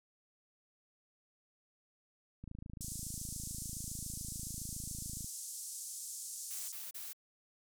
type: click train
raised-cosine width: 5 ms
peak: -34 dBFS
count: 77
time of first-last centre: 2.44-5.244 s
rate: 27.1 Hz
type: band-pass noise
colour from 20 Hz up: white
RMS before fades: -45 dBFS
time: 2.81-6.72 s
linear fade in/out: 0 ms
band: 6100 to 10000 Hz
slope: 24 dB/octave
type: noise bursts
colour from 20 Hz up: blue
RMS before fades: -45 dBFS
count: 3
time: 6.5-7.132 s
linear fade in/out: 10 ms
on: 190 ms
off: 31 ms
effects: none